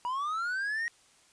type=linear sweep; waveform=triangle; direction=up; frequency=954 to 1895 Hz; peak=-28 dBFS; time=0.05-0.88 s; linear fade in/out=0 ms; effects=white hiss -62 dBFS RMS until 1.32 s + resampled to 22050 Hz